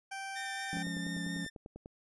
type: tone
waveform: 20% pulse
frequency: 780 Hz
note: G5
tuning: 9 cents flat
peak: -34 dBFS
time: 0.11-0.83 s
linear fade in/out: 10 ms
type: tone with vibrato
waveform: sawtooth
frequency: 1807 Hz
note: A6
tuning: 46 cents sharp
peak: -37 dBFS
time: 0.35-1.5 s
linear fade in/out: 20 ms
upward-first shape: sine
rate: 4.3 Hz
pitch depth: 17 cents each way
type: chord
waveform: triangle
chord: Db major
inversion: first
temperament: equal with one note detuned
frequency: 174.61 / 207.7 / 279.4 Hz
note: F3 / Ab3 / Db4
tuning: 0 / 0 / +14 cents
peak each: -36 / -42 / -40 dBFS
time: 0.73-1.45 s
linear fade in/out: 0 ms
type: click train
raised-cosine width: 2 ms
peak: -33 dBFS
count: 12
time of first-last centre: 0.77-1.859 s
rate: 10.1 Hz
effects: resampled to 24000 Hz